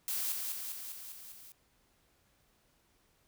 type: noise with echo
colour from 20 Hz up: blue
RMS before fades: -35 dBFS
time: 0.08-0.32 s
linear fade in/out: 0 ms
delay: 200 ms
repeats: 6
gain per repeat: -3 dB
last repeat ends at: 1.52 s
effects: pink hiss -71 dBFS RMS until 3.27 s